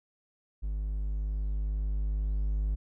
triangle tone with level ramp, 51.1 Hz, G#1, 27 cents flat, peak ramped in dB -28 to -24 dBFS, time 0.62-2.76 s, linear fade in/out 20 ms, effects none

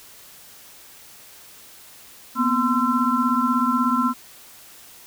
sine tone cluster, 237.8 / 254.2 / 1033 / 1342 Hz, A#3 / C4 / C6 / E6, +35 / -50 / -22 / +31 cents, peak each -23 dBFS, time 2.35-4.14 s, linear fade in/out 50 ms, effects white hiss -46 dBFS RMS until 5.06 s

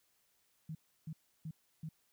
sine tone bursts, 158.3 Hz, D#3, 30 cents sharp, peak -40 dBFS, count 4, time 0.69-1.89 s, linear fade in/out 5 ms, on 60 ms, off 320 ms, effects white hiss -75 dBFS RMS until 2.12 s

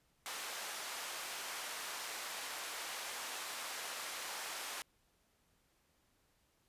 pink band-pass noise, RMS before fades -44 dBFS, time 0.26-4.82 s, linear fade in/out 0 ms, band 810 to 13000 Hz, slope 12 dB/octave, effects pink hiss -75 dBFS RMS until 6.68 s + resampled to 32000 Hz

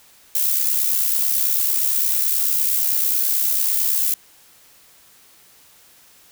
violet noise with amplitude modulation, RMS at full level -17 dBFS, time 0.35-4.14 s, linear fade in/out 2 ms, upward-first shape sine, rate 69 Hz, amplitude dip 50%, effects white hiss -51 dBFS RMS until 6.31 s

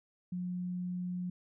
sine tone, 179.6 Hz, F3, 49 cents sharp, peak -34 dBFS, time 0.32-1.3 s, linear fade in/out 5 ms, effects none

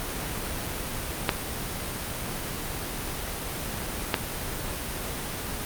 clicks, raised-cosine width 0.3 ms, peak -4 dBFS, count 2, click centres 1.292 / 4.142 s, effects pink hiss -32 dBFS RMS until 5.65 s + Opus 32 kbps

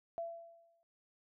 sine tone with exponential decay, 673 Hz, E5, 36 cents sharp, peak -35 dBFS, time 0.18-0.83 s, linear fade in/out 0 ms, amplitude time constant 140 ms, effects none

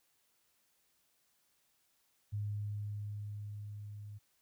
sine tone with level ramp, 103.7 Hz, G#2, 2 cents flat, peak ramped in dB -34 to -45 dBFS, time 2.32-4.19 s, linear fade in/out 20 ms, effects white hiss -75 dBFS RMS until 4.41 s

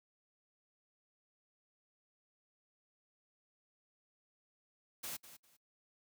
white noise with echo, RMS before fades -43 dBFS, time 5.03-5.17 s, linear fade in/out 10 ms, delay 200 ms, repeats 2, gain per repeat -13 dB, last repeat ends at 5.57 s, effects noise-tail reverb RT60 0.1 s tail -24 dB re dry + high-pass 80 Hz 12 dB/octave

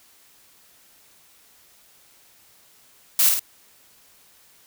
blue noise with echo, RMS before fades -17 dBFS, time 3.19-3.29 s, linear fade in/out 2 ms, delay 52 ms, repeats 2, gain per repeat -4 dB, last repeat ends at 3.394 s, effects white hiss -55 dBFS RMS until 4.66 s

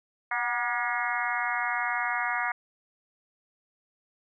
harmonic tone with a mistuned harmonic, 239.6 Hz, A#3, 48 cents sharp, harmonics 3 / 4 / 5 / 6 / 7 / 8 / 9, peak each -34 / -34 / -34 / -34 / -34 / -34 / -34 dBFS, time 0.31-2.52 s, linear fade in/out 5 ms, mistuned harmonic 3, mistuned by +44 cents, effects none

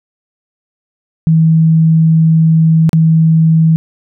sine tone with dropouts, 161.2 Hz, E3, 38 cents flat, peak -5 dBFS, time 1.27-3.76 s, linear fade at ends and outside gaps 0 ms, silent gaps 2.893-2.931 s, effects none

